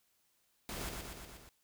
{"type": "noise with echo", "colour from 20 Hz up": "pink", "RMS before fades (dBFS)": -42, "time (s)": [0.69, 0.89], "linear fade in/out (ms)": 0, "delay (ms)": 120, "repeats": 5, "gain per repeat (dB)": -3, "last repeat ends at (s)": 1.49, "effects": ["white hiss -75 dBFS RMS until 1.63 s"]}